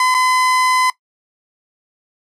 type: tone with dropouts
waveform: 30% pulse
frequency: 1017 Hz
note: C6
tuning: 50 cents flat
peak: -10 dBFS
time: 0-0.9 s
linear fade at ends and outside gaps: 2 ms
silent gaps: 0.143-0.147 s
effects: noise-tail reverb RT60 0.1 s tail -18 dB re dry + low-pass 10000 Hz 12 dB/octave